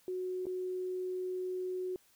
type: tone with dropouts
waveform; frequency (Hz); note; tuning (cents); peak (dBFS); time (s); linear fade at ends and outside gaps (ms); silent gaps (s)
sine; 367.9; F#4; -10; -34; 0.08-1.96; 1; 0.456-0.467
effects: white hiss -67 dBFS RMS until 2.15 s